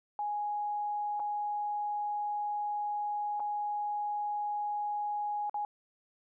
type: tone with dropouts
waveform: sine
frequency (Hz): 830.6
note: G#5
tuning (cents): 0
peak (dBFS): -31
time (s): 0.19-5.65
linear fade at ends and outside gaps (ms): 1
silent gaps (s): 1.196-1.2 / 3.397-3.402 / 5.496-5.543
effects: none